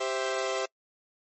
sawtooth chord, C major, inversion second, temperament equal, 392 / 523.3 / 659.3 Hz, G4 / C5 / E5, 0 / 0 / 0 cents, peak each -29 / -28 / -29 dBFS, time 0-0.66 s, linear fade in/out 10 ms, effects noise-tail reverb RT60 0.1 s tail -26 dB re dry + MP3 32 kbps

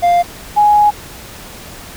triangle / sine tone pair in turn, 698.5 / 833.5 Hz, F5 / G#5, 0 / +6 cents, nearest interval minor third, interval 306 cents, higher second, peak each -6 dBFS, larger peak neither, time 0.02-0.23 / 0.56-0.91 s, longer second, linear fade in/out 20 ms, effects pink hiss -33 dBFS RMS until 1.96 s

